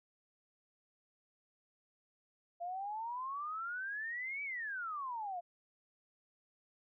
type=exponential two-way sweep; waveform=sine; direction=up then down; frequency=681 to 2309 to 681 Hz; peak=-38 dBFS; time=2.6-5.41 s; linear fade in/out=20 ms; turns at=4.43 s; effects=none